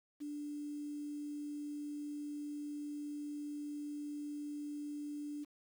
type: tone with quantisation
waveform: sine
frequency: 293.7 Hz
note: D4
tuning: in tune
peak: -40 dBFS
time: 0.2-5.45 s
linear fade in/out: 20 ms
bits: 10
effects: none